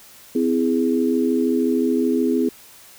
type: chord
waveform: sine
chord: C augmented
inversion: none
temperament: equal with one note detuned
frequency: 256.2 / 329.6 / 415.3 Hz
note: C4 / E4 / G#4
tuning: -36 / 0 / 0 cents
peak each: -19 / -22 / -22 dBFS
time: 0.35-2.49 s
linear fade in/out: 5 ms
effects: white hiss -46 dBFS RMS until 2.98 s